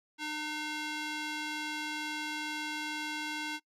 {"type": "tone with band-pass filter", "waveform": "square", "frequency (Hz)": 303.7, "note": "D#4", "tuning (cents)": -42, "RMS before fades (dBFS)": -37, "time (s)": [0.18, 3.6], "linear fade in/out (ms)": 50, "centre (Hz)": 2800, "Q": 0.79, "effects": ["noise-tail reverb RT60 0.1 s tail -23 dB re dry"]}